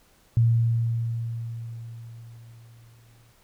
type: tone with exponential decay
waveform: sine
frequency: 115.7 Hz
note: A#2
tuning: 13 cents flat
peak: -15 dBFS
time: 0.37-3.32 s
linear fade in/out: 0 ms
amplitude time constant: 640 ms
effects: pink hiss -60 dBFS RMS until 3.43 s